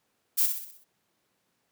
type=noise with echo; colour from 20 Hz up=violet; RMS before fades=-23 dBFS; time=0.37-0.47 s; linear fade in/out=20 ms; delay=63 ms; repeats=6; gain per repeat=-6 dB; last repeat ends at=0.848 s; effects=pink hiss -74 dBFS RMS until 1.71 s + high-pass 150 Hz 12 dB/octave